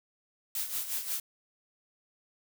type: noise with tremolo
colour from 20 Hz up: blue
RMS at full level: -32 dBFS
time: 0.55-1.2 s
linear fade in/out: 2 ms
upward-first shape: sine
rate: 5.6 Hz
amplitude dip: 65%
effects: none